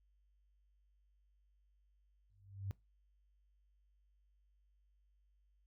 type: tone with exponential growth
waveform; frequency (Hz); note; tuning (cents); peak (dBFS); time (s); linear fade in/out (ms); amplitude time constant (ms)
sine; 98; G2; 0; -36; 2.3-2.71; 0; 89
effects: noise-tail reverb RT60 0.2 s tail -19 dB re dry + added 50 Hz sine -70 dBFS peak until 5.66 s